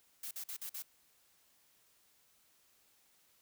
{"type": "noise bursts", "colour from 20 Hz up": "blue", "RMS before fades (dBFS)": -43, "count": 5, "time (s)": [0.23, 0.823], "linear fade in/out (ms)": 5, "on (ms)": 81, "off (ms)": 47, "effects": ["white hiss -70 dBFS RMS until 3.41 s"]}